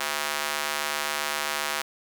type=tone with high-pass filter; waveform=square; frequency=73.8 Hz; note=D2; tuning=9 cents sharp; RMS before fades=-29 dBFS; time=0-1.82 s; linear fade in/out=5 ms; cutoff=1100 Hz; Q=0.74; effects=none